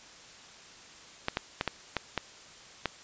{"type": "clicks", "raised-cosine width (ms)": 0.3, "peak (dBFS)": -12, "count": 7, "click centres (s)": [1.284, 1.371, 1.611, 1.677, 1.967, 2.177, 2.857], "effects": ["white hiss -51 dBFS RMS until 3.03 s", "resampled to 16000 Hz"]}